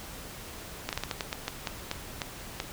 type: slowing click train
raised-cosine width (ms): 0.2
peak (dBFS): -13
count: 12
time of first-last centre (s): 0.89-2.601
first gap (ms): 38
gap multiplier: 1.26
effects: pink hiss -43 dBFS RMS until 2.72 s